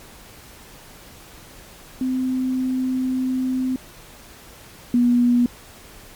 sine tone pair in turn, 257.6 / 242.6 Hz, C4 / B3, -27 / -31 cents, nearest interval minor second, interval 104 cents, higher first, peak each -19 / -13 dBFS, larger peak second, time 2.01-3.76 / 4.94-5.46 s, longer first, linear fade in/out 2 ms, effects pink hiss -44 dBFS RMS until 6.15 s + MP3 96 kbps

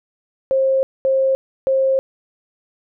sine tone bursts at uneven times, 533 Hz, C5, 32 cents sharp, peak -13 dBFS, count 3, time 0.51-0.83 / 1.05-1.35 / 1.67-1.99 s, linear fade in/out 0 ms, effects none

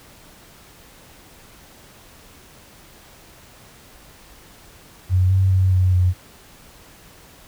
sine tone with pitch steps, 92 / 95.1 / 93.7 / 92.1 / 90.5 Hz, F#2 / F#2 / F#2 / F#2 / F#2, -9 / +48 / +22 / -7 / -38 cents, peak -13 dBFS, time 5.09-6.14 s, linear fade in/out 50 ms, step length 210 ms, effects pink hiss -47 dBFS RMS until 7.47 s

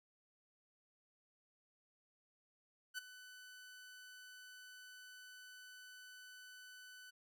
sawtooth tone with ADSR envelope, 1500 Hz, F#6, 23 cents sharp, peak -36 dBFS, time 2.94-7.11 s, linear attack 41 ms, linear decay 13 ms, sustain -15 dB, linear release 16 ms, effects none

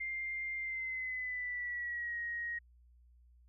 sine tone with pitch glide, 2103 to 1884.4 Hz, C7 to A#6, +8 to +18 cents, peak -36 dBFS, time 0-2.59 s, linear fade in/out 10 ms, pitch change -190 cents, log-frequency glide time 0.58-2.19 s, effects added 60 Hz sine -60 dBFS peak until 3.48 s

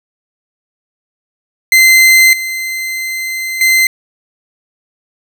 40% pulse tone with level steps, 2069 Hz, C7, 20 cents flat, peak -3 / -16 / -6 dBFS, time 1.72-3.87 s, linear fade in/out 2 ms, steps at 2.33 / 3.61 s, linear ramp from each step 2 ms, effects none

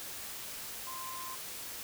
sine tone in noise, 1041 Hz, C6, 9 cents flat, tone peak -42 dBFS, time 0.87-1.35 s, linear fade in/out 0 ms, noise white, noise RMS -43 dBFS, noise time 0-1.83 s, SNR -2 dB, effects none

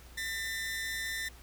sawtooth tone pair together, 1795 / 1995.1 Hz, A6 / B6, +34 / +17 cents, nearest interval major second, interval 183 cents, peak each -32 / -36 dBFS, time 0.17-1.29 s, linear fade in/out 10 ms, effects added 60 Hz sine -51 dBFS peak until 1.42 s + pink hiss -56 dBFS RMS until 1.42 s

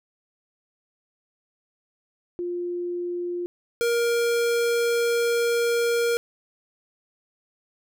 sine / square tone pair in turn, 351.5 / 470.3 Hz, F4 / A#4, +11 / +15 cents, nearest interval perfect fourth, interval 504 cents, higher second, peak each -26 / -21 dBFS, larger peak second, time 2.39-3.46 / 3.81-6.17 s, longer second, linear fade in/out 0 ms, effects none

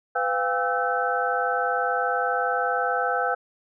sine tone cluster, 502 / 701 / 801 / 1314 / 1526 Hz, B4 / F5 / G5 / E6 / G6, +28 / +6 / +37 / -6 / -47 cents, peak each -28 dBFS, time 0.15-3.35 s, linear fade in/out 10 ms, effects none

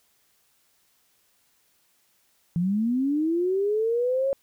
sine linear sweep, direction up, 164.81 to 554.4 Hz, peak -21 dBFS, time 2.56-4.33 s, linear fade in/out 0 ms, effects white hiss -66 dBFS RMS until 4.42 s

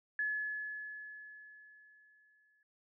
sine tone with exponential decay, 1708 Hz, G#6, 48 cents sharp, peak -31 dBFS, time 0.19-2.63 s, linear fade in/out 2 ms, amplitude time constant 530 ms, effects none

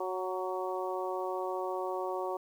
harmonic tone with a mistuned harmonic, 185 Hz, F#3, in tune, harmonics 2 / 3 / 4 / 5 / 6, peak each -36 / -38 / -39 / -40 / -41 dBFS, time 0-2.37 s, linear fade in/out 5 ms, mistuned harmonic 6, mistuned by +21 cents, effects 10-bit

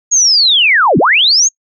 sine linear two-way sweep, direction down then up, 6730 to 130.4 to 6730 Hz, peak -6 dBFS, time 0.11-1.49 s, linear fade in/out 20 ms, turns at 0.98 s, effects noise-tail reverb RT60 0.1 s tail -26 dB re dry

